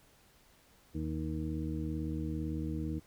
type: harmonic tone with a mistuned harmonic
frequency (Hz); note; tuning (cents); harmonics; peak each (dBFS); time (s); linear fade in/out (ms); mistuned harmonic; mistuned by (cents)
77.9; D#2; +3; 1 / 2 / 3 / 4 / 6; -38 / -39 / -42 / -38 / -49; 0.94-3; 20; 6; +16
effects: pink hiss -64 dBFS RMS until 3.06 s